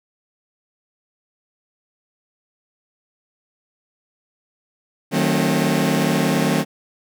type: chord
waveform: sawtooth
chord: D# diminished seventh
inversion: none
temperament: just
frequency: 155.56 / 186.68 / 224 / 268.8 Hz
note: D#3 / F#3 / A3 / C4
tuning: 0 / +16 / +31 / +47 cents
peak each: -18 dBFS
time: 5.11-6.65 s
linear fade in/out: 50 ms
effects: none